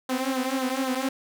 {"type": "tone with flanger", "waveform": "sawtooth", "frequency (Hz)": 261.6, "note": "C4", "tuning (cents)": 0, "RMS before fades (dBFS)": -27, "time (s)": [0.09, 1.09], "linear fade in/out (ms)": 5, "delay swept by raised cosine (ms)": [0.37, 4.57], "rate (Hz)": 3.9, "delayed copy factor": -0.85, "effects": []}